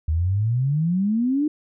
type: exponential sweep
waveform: sine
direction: up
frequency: 75.6 to 310 Hz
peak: -18 dBFS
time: 0.08-1.48 s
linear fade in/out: 5 ms
effects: none